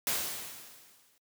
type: noise with exponential decay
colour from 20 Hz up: white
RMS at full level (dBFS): -29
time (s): 0.07-1.18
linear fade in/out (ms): 1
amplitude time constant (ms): 240
effects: noise-tail reverb RT60 0.1 s tail -25 dB re dry + high-pass 100 Hz 12 dB/octave